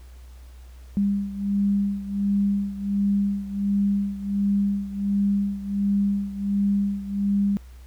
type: beating tone pair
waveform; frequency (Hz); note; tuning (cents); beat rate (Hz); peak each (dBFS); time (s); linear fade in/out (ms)
sine; 200 / 201.4; G3 / G3; +35 / +47; 1.4; -22 / -26; 0.97-7.57; 0
effects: added 62 Hz sine -41 dBFS peak until 7.86 s + pink hiss -57 dBFS RMS until 7.86 s